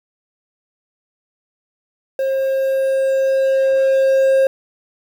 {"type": "tone with level ramp", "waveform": "triangle", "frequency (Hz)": 535, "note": "C5", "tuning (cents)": 38, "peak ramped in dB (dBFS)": [-14, -8], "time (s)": [2.19, 4.47], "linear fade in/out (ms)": 2, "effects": ["7-bit"]}